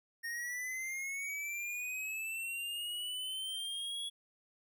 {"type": "linear sweep", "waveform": "square", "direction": "up", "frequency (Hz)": [1840, 3365], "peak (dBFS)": -38, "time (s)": [0.23, 4.1], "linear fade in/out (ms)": 20, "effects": []}